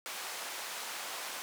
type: band-pass noise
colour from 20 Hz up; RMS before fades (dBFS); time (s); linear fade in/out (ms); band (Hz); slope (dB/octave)
pink; -41; 0.06-1.42; 0; 740 to 14000; 12
effects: none